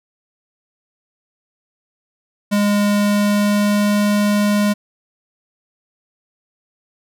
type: tone with pitch glide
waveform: square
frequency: 205.2 to 206.4 Hz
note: G#3 to G#3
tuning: -21 to -10 cents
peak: -14 dBFS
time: 2.51-4.74 s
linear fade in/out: 20 ms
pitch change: +11 cents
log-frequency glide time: 2.88-4.04 s
effects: none